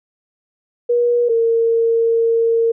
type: tone pair in turn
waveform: sine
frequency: 480 / 458.7 Hz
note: B4 / A#4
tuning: -49 / -28 cents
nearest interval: minor second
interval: 79 cents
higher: first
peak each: -12 dBFS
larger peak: neither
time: 0.89-1.29 / 1.29-2.72 s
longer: second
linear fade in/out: 10 ms
effects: none